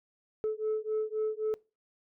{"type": "beating tone pair", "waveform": "sine", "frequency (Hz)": [431.4, 435.2], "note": ["A4", "A4"], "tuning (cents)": [-34, -19], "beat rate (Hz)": 3.8, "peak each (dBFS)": -31, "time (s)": [0.44, 1.54], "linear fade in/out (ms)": 0, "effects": ["noise-tail reverb RT60 0.3 s tail -24 dB re dry", "tanh soft clip ceiling -25 dBFS"]}